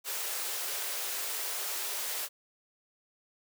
white high-pass noise, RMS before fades -35 dBFS, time 0.04-2.29 s, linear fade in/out 50 ms, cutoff 360 Hz, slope 48 dB/octave, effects none

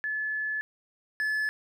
sine / triangle tone pair in turn, 1724 / 1724 Hz, A6 / A6, -36 / -36 cents, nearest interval unison, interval 0 cents, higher neither, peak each -28 / -24 dBFS, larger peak second, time 0.04-0.61 / 1.2-1.49 s, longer first, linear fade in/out 0 ms, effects none

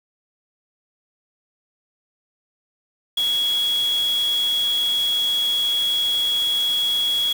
sine tone in noise, 3336 Hz, G#7, 7 cents sharp, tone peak -18 dBFS, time 3.17-7.33 s, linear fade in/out 5 ms, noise white, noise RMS -34 dBFS, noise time 3.17-7.33 s, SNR +13 dB, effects none

